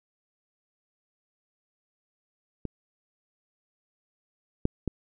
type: clicks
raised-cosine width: 3 ms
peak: -19 / -10 / -15 dBFS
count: 3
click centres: 2.653 / 4.654 / 4.877 s
effects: none